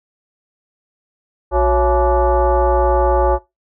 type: tone with frequency modulation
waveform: sine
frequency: 246.9 Hz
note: B3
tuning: in tune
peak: -11 dBFS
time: 1.51-3.39 s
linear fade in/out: 50 ms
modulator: 306 Hz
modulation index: 2.4
effects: noise-tail reverb RT60 0.2 s tail -20 dB re dry